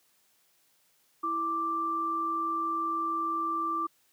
sine tone pair together, 329.6 / 1175.6 Hz, E4 / D6, 0 / +1 cents, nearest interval octave + minor seventh, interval 2201 cents, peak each -37 / -28 dBFS, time 1.23-3.87 s, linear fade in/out 10 ms, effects white hiss -68 dBFS RMS until 4.12 s + high-pass 100 Hz 12 dB/octave

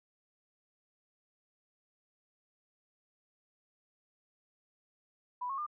sine tone with pitch steps, 987.8 / 1089.7 / 1202.2 Hz, B5 / C#6 / D6, 0 / -30 / +40 cents, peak -34 dBFS, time 5.41-5.665 s, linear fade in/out 10 ms, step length 85 ms, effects none

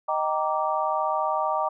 sine chord, Eb major seventh, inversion none, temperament just, 622.3 / 777.8 / 933.4 / 1166.7 Hz, Eb5 / G5 / Bb5 / D6, 0 / -14 / +2 / -12 cents, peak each -28 dBFS, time 0.08-1.69 s, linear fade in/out 10 ms, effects none

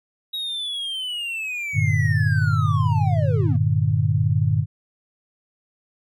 triangle linear sweep, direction down, 3819 to 210 Hz, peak -24 dBFS, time 0.33-3.57 s, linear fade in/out 10 ms
sine chord, G minor, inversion none, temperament equal with one note detuned, 98 / 116.54 / 150 Hz, G2 / Bb2 / D3, 0 / 0 / +37 cents, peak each -21 dBFS, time 1.73-4.66 s, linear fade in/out 50 ms
effects none

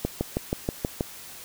click train, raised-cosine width 2 ms, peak -11 dBFS, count 7, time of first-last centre 0.05-1.008 s, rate 6.26 Hz, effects white hiss -43 dBFS RMS until 1.44 s

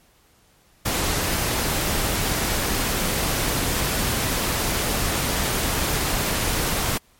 pink noise, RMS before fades -23 dBFS, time 0.85-6.98 s, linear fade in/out 10 ms, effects pink hiss -58 dBFS RMS until 7.19 s + MP3 64 kbps

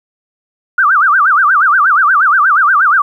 sine tone with vibrato, 1350 Hz, E6, 41 cents sharp, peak -6 dBFS, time 0.78-3.02 s, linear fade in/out 5 ms, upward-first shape sine, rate 8.4 Hz, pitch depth 280 cents each way, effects 8-bit

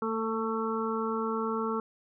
harmonic tone with a mistuned harmonic, 222.6 Hz, A3, 20 cents sharp, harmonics 1 / 2 / 4 / 5 / 6, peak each -33 / -32 / -39 / -36 / -36 dBFS, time 0.02-1.8 s, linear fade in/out 2 ms, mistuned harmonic 1, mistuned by +16 cents, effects none

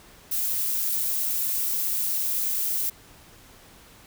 violet noise, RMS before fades -26 dBFS, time 0.31-2.9 s, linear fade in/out 10 ms, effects pink hiss -51 dBFS RMS until 4.06 s

